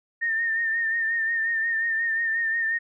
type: tone with vibrato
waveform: sine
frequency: 1820 Hz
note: A#6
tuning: 42 cents flat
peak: -22 dBFS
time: 0.21-2.79 s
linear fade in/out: 20 ms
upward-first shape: sine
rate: 5.6 Hz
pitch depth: 40 cents each way
effects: none

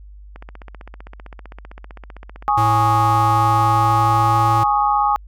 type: click train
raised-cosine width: 0.5 ms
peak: -22 dBFS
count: 34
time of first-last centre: 0.36-2.489 s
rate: 15.5 Hz
type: chord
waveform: sine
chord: Ab suspended fourth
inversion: none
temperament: equal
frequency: 830.6 / 1108.7 / 1244.5 Hz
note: Ab5 / Db6 / Eb6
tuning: 0 / 0 / 0 cents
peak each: -16 / -20 / -20 dBFS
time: 2.48-5.16 s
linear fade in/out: 0 ms
type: tone with pitch glide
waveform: square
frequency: 110 to 111.41 Hz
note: A2 to A2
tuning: 0 to +22 cents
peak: -19 dBFS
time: 2.57-4.64 s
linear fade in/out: 10 ms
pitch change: +22 cents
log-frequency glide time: 3.1-4.36 s
effects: added 50 Hz sine -37 dBFS peak until 5.27 s

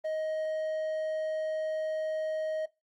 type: tone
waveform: triangle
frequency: 627 Hz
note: D#5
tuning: 13 cents sharp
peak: -28 dBFS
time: 0.04-2.66 s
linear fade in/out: 10 ms
effects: noise-tail reverb RT60 0.2 s tail -19 dB re dry + Opus 24 kbps

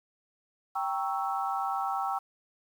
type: chord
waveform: sine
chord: G diminished seventh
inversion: none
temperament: equal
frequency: 784 / 932.3 / 1108.7 / 1318.5 Hz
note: G5 / Bb5 / Db6 / Fb6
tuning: 0 / 0 / 0 / 0 cents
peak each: -31 / -37 / -36 / -34 dBFS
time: 0.75-2.19 s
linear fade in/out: 10 ms
effects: 9-bit

